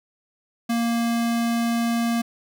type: tone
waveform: square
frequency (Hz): 233.1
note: A#3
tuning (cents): 0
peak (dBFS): -21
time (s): 0.69-2.22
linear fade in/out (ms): 10
effects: none